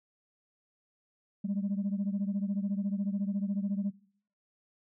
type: beating tone pair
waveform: sine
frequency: 196 / 210 Hz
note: G3 / G#3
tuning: 0 / +19 cents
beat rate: 14 Hz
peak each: -30 / -32 dBFS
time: 1.44-3.91 s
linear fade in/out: 10 ms
effects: noise-tail reverb RT60 0.6 s tail -22 dB re dry + tanh soft clip ceiling -25 dBFS